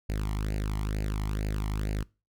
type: tone with flanger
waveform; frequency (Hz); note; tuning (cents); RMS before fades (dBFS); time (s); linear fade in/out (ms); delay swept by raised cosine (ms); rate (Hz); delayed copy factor
sawtooth; 51.91; G#1; 0; -30; 0.09-2.03; 5; 0.43 to 0.98; 2.2; +0.8
effects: noise-tail reverb RT60 0.3 s tail -24 dB re dry